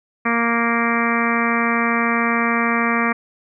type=harmonic tone; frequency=233.1 Hz; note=A#3; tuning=in tune; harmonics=1 / 2 / 3 / 4 / 5 / 6 / 7 / 8 / 9 / 10; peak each=-21 / -27 / -28 / -29 / -22 / -28 / -28 / -25 / -27 / -26 dBFS; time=0.25-3.13 s; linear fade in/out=10 ms; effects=none